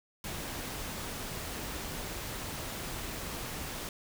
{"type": "noise", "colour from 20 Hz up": "pink", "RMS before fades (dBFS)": -39, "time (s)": [0.24, 3.89], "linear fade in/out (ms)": 2, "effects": []}